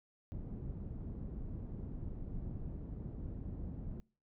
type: low-pass noise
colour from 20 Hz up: pink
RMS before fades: -43 dBFS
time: 0.32-4 s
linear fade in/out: 0 ms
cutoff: 240 Hz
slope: 12 dB/octave
effects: noise-tail reverb RT60 0.4 s tail -25 dB re dry